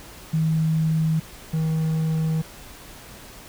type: tone pair in turn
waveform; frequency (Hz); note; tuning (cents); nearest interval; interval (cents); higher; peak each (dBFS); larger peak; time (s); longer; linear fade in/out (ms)
sine / triangle; 159.2 / 159.2; D#3 / D#3; +40 / +40; unison; 0; neither; -18; neither; 0.33-1.2 / 1.53-2.42; second; 10
effects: added 50 Hz sine -52 dBFS peak until 3.48 s + pink hiss -43 dBFS RMS until 3.48 s